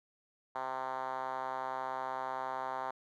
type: tone with band-pass filter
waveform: 5% pulse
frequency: 130.81 Hz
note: C3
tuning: in tune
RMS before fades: -38 dBFS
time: 0.55-2.91 s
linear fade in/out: 5 ms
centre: 880 Hz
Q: 2.4
effects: none